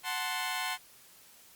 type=chord; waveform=15% pulse; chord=F# diminished; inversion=none; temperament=equal; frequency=740 / 880 / 1046.5 Hz; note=F#5 / A5 / C6; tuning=0 / 0 / 0 cents; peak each=-30 / -32 / -29 dBFS; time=0.03-0.78 s; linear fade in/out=50 ms; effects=white hiss -57 dBFS RMS until 1.55 s + Opus 48 kbps